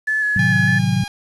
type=tone with vibrato; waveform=sine; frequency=1714 Hz; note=A6; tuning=46 cents flat; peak=-16 dBFS; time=0.07-0.79 s; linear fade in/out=10 ms; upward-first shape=square; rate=3.3 Hz; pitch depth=17 cents each way
type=chord; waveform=sine; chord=A diminished seventh; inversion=none; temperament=equal; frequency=110 / 130.81 / 155.56 / 185 Hz; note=A2 / C3 / Eb3 / Gb3; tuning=0 / 0 / 0 / 0 cents; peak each=-21 / -20 / -23 / -19 dBFS; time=0.36-1.04 s; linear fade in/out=5 ms
type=tone; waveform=10% pulse; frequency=814 Hz; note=G#5; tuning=35 cents flat; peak=-20 dBFS; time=0.39-1.08 s; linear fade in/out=2 ms
effects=resampled to 24000 Hz + 7-bit